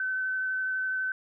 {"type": "tone with vibrato", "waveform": "sine", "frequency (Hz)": 1524, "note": "G6", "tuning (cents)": -49, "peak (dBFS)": -27, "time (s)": [0, 1.12], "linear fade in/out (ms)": 2, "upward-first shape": "sine", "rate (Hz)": 12, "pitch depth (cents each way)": 8, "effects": []}